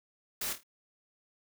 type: noise with echo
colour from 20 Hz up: white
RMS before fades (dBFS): -35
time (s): 0.41-0.53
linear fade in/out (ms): 5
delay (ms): 26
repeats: 4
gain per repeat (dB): -8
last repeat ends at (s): 0.634
effects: none